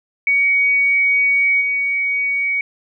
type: tone with level steps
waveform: sine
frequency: 2249 Hz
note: C#7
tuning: 24 cents sharp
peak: -12 / -16 dBFS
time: 0.27-2.61 s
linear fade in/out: 2 ms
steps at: 1.6 s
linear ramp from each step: 20 ms
effects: none